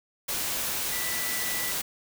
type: tone in noise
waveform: sine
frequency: 1973 Hz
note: B6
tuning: 2 cents flat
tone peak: -35 dBFS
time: 0.92-1.72 s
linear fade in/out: 10 ms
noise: white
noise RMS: -30 dBFS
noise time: 0.28-1.82 s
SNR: -8 dB
effects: none